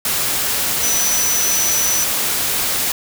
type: tone in noise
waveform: sine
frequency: 5950 Hz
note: F#8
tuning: 9 cents sharp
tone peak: -17 dBFS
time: 0.83-2.04 s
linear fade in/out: 2 ms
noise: white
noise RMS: -19 dBFS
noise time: 0.05-2.92 s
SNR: -1 dB
effects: none